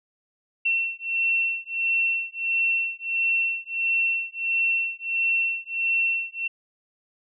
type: beating tone pair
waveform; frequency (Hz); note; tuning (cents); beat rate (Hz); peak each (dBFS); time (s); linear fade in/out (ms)
sine; 2707 / 2708.5; E7 / E7; +45 / +46; 1.5; -25 / -25; 0.65-6.48; 10
effects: none